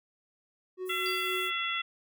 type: tone with tremolo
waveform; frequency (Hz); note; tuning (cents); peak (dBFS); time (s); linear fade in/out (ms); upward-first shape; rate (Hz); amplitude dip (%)
triangle; 370; F#4; 0; -31; 0.77-1.52; 50; triangle; 3.9; 55
type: high-pass noise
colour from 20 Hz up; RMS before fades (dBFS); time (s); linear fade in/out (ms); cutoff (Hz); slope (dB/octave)
pink; -46; 0.85-1.51; 50; 8700; 24
type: harmonic tone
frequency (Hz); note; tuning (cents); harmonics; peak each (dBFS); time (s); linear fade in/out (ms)
677; E5; +46; 2 / 3 / 4 / 5; -35 / -35 / -35 / -35; 0.89-1.82; 10
type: tone with exponential decay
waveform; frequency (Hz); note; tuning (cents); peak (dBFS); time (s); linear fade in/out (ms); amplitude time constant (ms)
sine; 4699; D8; 0; -33; 1.06-1.48; 0; 91
effects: none